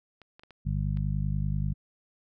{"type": "clicks", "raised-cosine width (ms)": 0.3, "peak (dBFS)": -34, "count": 5, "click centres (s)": [0.217, 0.395, 0.435, 0.507, 0.972]}
{"type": "harmonic tone", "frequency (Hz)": 50.3, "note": "G1", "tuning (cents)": 45, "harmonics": [1, 2, 3, 4], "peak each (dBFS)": [-30, -32, -30, -37], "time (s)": [0.65, 1.74], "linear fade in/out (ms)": 20}
{"effects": []}